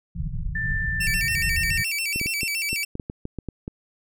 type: low-pass noise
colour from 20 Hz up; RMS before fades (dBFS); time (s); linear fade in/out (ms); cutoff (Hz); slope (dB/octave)
pink; -28; 0.15-1.83; 10; 180; 96
type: tone with pitch glide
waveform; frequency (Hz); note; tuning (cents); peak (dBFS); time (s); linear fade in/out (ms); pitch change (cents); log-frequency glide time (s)
sine; 1776 to 1830.2; A6 to A#6; +16 to -32; -25; 0.55-1.84; 5; +52; 1.19-1.26
type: tone with vibrato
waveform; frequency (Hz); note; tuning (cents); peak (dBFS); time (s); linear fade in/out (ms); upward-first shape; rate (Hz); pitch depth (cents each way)
sawtooth; 2489; D#7; 0; -21; 1-2.85; 10; square; 7.1; 140
type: clicks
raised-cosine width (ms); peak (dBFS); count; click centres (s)
3; -18; 12; 2.16 / 2.214 / 2.26 / 2.432 / 2.73 / 2.954 / 2.998 / 3.099 / 3.254 / 3.387 / 3.487 / 3.679
effects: none